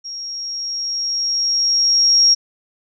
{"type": "tone with level ramp", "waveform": "sine", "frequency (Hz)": 5588, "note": "F8", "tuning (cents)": 0, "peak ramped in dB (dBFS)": [-27, -8], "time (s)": [0.04, 2.35], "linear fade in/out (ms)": 20, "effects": []}